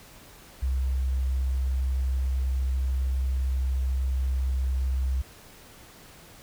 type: tone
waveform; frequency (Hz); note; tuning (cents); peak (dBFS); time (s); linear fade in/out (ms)
sine; 65.2; C2; -5; -23; 0.62-5.22; 10
effects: pink hiss -50 dBFS RMS until 6.42 s